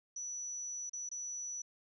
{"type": "tone with dropouts", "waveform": "sine", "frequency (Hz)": 5920, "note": "F#8", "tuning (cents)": 0, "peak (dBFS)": -39, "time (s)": [0.16, 1.62], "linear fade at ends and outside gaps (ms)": 5, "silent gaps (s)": [[0.896, 0.932], [1.091, 1.114]], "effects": []}